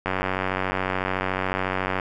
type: click train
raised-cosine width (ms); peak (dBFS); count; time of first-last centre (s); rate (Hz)
0.5; -9; 183; 0.06-1.998; 93.9
effects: none